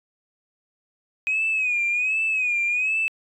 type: tone with vibrato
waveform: sine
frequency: 2506 Hz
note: D#7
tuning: 12 cents sharp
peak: -19 dBFS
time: 1.27-3.08 s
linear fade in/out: 0 ms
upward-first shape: sine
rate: 1.3 Hz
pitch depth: 91 cents each way
effects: tanh soft clip ceiling -16 dBFS